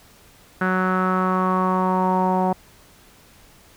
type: tone with low-pass filter sweep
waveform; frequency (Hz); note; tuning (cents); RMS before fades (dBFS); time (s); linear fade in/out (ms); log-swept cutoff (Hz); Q
sawtooth; 185.5; F#3; +5; -20; 0.61-2.53; 5; 1500 to 830; 5.9
effects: pink hiss -51 dBFS RMS until 3.76 s